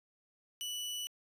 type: tone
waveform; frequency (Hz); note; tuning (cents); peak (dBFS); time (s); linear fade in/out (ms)
sawtooth; 2960; F#7; 0; -34; 0.61-1.07; 0
effects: resampled to 32000 Hz